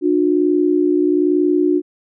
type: tone pair together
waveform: sine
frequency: 298.9 / 360 Hz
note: D4 / F#4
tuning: +31 / -47 cents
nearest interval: minor third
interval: 322 cents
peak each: -15 dBFS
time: 0.01-1.82 s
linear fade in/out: 50 ms
effects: none